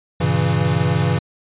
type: chord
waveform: square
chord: G diminished seventh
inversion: none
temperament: equal with one note detuned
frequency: 98 / 119.13 / 138.59 / 164.81 Hz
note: G2 / Bb2 / Db3 / Fb3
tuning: 0 / +38 / 0 / 0 cents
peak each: -23 / -23 / -21 / -21 dBFS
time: 0.2-1.19 s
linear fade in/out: 10 ms
effects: resampled to 8000 Hz